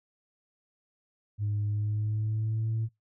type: tone with pitch glide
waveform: sine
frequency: 103.83 to 111.93 Hz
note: G#2 to A2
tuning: 0 to +30 cents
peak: -25 dBFS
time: 1.38-2.89 s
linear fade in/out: 50 ms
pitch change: +130 cents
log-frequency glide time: 1.67-2.75 s
effects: noise-tail reverb RT60 0.2 s tail -26 dB re dry + tanh soft clip ceiling -24 dBFS